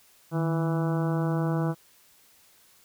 harmonic tone with a mistuned harmonic, 164.9 Hz, E3, 1 cent sharp, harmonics 1 / 2 / 3 / 4 / 5 / 6 / 7 / 8 / 9, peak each -25 / -31 / -35 / -37 / -39 / -41 / -42 / -43 / -44 dBFS, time 0.31-1.75 s, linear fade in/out 50 ms, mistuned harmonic 1, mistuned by -79 cents, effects white hiss -59 dBFS RMS until 2.84 s

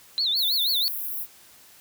sine tone with vibrato, 3951 Hz, B7, in tune, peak -21 dBFS, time 0.18-0.88 s, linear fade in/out 0 ms, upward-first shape sine, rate 6.2 Hz, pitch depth 210 cents each way
white high-pass noise, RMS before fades -31 dBFS, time 0.35-1.27 s, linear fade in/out 50 ms, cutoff 11000 Hz, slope 48 dB/octave
effects white hiss -52 dBFS RMS until 1.8 s

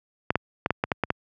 clicks, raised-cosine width 0.5 ms, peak -7 dBFS, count 8, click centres 0.305 / 0.356 / 0.661 / 0.706 / 0.839 / 0.918 / 1.037 / 1.104 s, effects high-pass 80 Hz 12 dB/octave

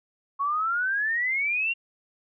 sine exponential sweep, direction up, 1098 to 2794 Hz, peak -23 dBFS, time 0.39-1.74 s, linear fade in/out 20 ms, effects none

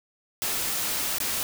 white noise with dropouts, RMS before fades -28 dBFS, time 0.42-1.43 s, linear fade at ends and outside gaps 0 ms, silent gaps 1.184-1.202 s, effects none

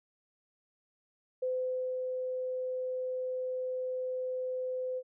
sine tone with ADSR envelope, 510 Hz, C5, 44 cents flat, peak -29 dBFS, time 1.42-5.03 s, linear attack 9 ms, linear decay 540 ms, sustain -3 dB, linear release 55 ms, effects none

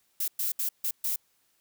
violet noise bursts at uneven times, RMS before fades -29 dBFS, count 5, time 0.2-0.28 / 0.39-0.52 / 0.59-0.69 / 0.84-0.91 / 1.04-1.16 s, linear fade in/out 5 ms, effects white hiss -70 dBFS RMS until 1.6 s

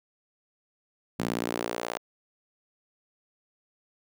sawtooth tone with high-pass filter sweep, 58.4 Hz, A#1, 4 cents sharp, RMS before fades -32 dBFS, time 1.19-1.98 s, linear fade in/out 10 ms, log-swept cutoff 190 to 630 Hz, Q 1.4, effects none

